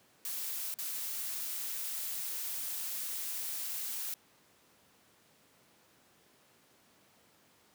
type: noise with dropouts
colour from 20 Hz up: blue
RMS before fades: -38 dBFS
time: 0.25-4.14 s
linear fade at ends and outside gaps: 1 ms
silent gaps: 0.741-0.787 s
effects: pink hiss -65 dBFS RMS until 7.74 s + high-pass 150 Hz 12 dB/octave